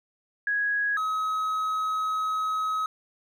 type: tone pair in turn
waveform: sine / triangle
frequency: 1661.2 / 1275 Hz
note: G#6 / D#6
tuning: 0 / +42 cents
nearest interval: perfect fourth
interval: 458 cents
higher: first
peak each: -23 dBFS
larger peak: neither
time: 0.47-0.97 / 0.97-2.86 s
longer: second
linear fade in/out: 2 ms
effects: none